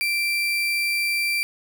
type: tone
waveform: 35% pulse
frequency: 2351 Hz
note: D7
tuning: 1 cent sharp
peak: -19 dBFS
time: 0.01-1.43 s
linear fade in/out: 0 ms
effects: none